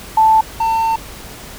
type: tone pair in turn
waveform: sine / triangle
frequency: 880 / 900.6 Hz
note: A5 / A5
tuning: 0 / +40 cents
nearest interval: unison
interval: 40 cents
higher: second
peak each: -7 / -11 dBFS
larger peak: first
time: 0.17-0.41 / 0.6-0.96 s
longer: second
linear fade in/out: 5 ms
effects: added 50 Hz sine -40 dBFS peak until 1.58 s + pink hiss -34 dBFS RMS until 1.58 s